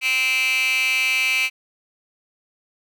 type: tone with high-pass filter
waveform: 15% pulse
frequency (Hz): 260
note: C4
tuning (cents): -11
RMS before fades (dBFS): -20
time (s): 0.01-1.5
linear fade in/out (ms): 50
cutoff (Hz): 2400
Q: 6.3
effects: none